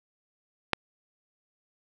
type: click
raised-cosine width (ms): 0.3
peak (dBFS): -6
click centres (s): 0.733
effects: none